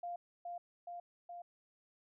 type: tone with echo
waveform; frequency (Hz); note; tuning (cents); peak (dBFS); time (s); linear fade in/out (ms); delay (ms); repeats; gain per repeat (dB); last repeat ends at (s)
sine; 698.5; F5; 0; -39; 0.03-0.16; 5; 420; 3; -2; 1.42
effects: none